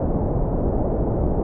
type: low-pass noise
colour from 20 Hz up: pink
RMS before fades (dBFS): -21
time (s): 0-1.43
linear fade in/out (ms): 2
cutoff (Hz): 700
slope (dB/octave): 24
effects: none